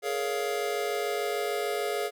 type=chord; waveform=square; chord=Bb minor seventh; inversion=third; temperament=just; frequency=419.5 / 466.2 / 559.4 / 699.2 Hz; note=Ab4 / Bb4 / Db5 / F5; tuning=+17 / 0 / +16 / +2 cents; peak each=-32 / -36 / -36 / -35 dBFS; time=0.02-2.11 s; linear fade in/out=50 ms; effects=none